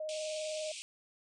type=tone with vibrato; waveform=sine; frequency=620 Hz; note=D#5; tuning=6 cents flat; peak=-36 dBFS; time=0-0.72 s; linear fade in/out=5 ms; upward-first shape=triangle; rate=20 Hz; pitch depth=19 cents each way
type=band-pass noise; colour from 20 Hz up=pink; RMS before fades=-45 dBFS; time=0.09-0.82 s; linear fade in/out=0 ms; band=2300 to 9200 Hz; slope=96 dB/octave
effects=none